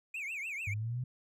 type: tone with vibrato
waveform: triangle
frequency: 2410 Hz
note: D7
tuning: 44 cents sharp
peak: -35 dBFS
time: 0.14-0.74 s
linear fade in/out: 5 ms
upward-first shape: triangle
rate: 6.7 Hz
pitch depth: 240 cents each way
type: linear sweep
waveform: sine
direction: up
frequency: 97.8 to 128.8 Hz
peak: -33 dBFS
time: 0.67-1.04 s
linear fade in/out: 5 ms
effects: none